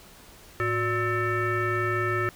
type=tone with frequency modulation; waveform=sine; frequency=836 Hz; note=G#5; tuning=11 cents sharp; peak=-23 dBFS; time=0.6-2.29 s; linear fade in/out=0 ms; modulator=473 Hz; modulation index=2.4; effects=pink hiss -50 dBFS RMS until 2.35 s